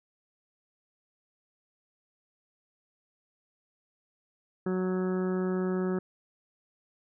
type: harmonic tone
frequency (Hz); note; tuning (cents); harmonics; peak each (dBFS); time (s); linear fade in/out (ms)
185; F#3; 0; 1 / 2 / 3 / 4 / 5 / 6 / 7 / 8 / 9; -29 / -30 / -42 / -47 / -48 / -51 / -44 / -51 / -48; 4.66-5.99; 5
effects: none